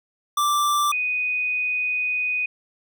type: tone pair in turn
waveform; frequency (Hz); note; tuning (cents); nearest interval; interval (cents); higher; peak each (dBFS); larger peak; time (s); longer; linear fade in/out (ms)
square / sine; 1174.7 / 2489; D6 / D#7; 0 / 0; octave + minor second; 1300; second; -19 / -21; first; 0.37-0.92 / 0.92-2.46; second; 5
effects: none